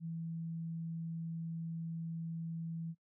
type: tone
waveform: sine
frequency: 164.81 Hz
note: E3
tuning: in tune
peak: -38 dBFS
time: 0-2.95 s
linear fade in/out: 50 ms
effects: noise-tail reverb RT60 0.1 s tail -22 dB re dry